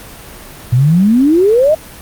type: exponential sweep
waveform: sine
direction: up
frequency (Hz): 116.54 to 650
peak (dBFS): -6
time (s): 0.72-1.75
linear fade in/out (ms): 10
effects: pink hiss -33 dBFS RMS until 2.01 s + Opus 32 kbps